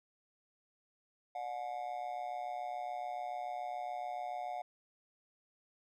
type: tone with amplitude modulation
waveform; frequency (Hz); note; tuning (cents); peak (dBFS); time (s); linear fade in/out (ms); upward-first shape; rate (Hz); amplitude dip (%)
triangle; 723; F#5; -40; -32; 1.35-4.62; 5; sine; 127; 85
effects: none

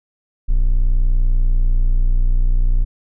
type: tone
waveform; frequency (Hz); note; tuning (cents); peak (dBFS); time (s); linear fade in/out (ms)
triangle; 30.21; B0; -37; -9; 0.48-2.85; 20
effects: none

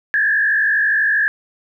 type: tone with frequency modulation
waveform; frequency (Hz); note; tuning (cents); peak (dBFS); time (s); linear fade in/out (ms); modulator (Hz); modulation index
sine; 1694; G#6; +34; -13; 0.14-1.28; 0; 52.3; 1.4
effects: 9-bit

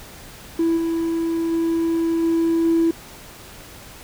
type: tone with level steps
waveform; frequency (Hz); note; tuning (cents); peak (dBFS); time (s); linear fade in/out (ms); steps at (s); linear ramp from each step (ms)
triangle; 330.7; E4; +6; -13 / -17 / -15 / -13 / -11; 0.59-2.91; 5; 0.76 / 1.51 / 2.22 / 2.64; 20
effects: tanh soft clip ceiling -11 dBFS + pink hiss -41 dBFS RMS until 4.03 s

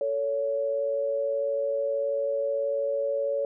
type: tone pair together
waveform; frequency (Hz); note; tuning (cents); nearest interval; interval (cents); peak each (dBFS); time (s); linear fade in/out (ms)
sine; 443.5 / 561.9; A4 / C#5; +14 / +23; major third; 409; -32 / -25; 0.01-3.45; 2
effects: none

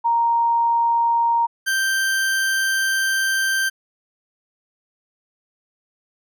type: tone pair in turn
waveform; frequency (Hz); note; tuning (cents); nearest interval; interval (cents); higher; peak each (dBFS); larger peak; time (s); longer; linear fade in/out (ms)
sine / 40% pulse; 932.3 / 1567.9; A#5 / G6; 0 / 0; major sixth; 900; second; -15 / -17; first; 0.04-1.47 / 1.66-3.7; second; 20
effects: none

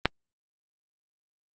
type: click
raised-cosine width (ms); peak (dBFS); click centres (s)
0.3; -3; 0.056
effects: Opus 32 kbps

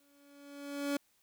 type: tone with exponential growth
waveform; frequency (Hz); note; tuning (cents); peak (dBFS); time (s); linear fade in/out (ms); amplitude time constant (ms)
30% pulse; 283.9; C#4; +41; -27; 0-0.97; 5; 210
effects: white hiss -72 dBFS RMS until 1.22 s

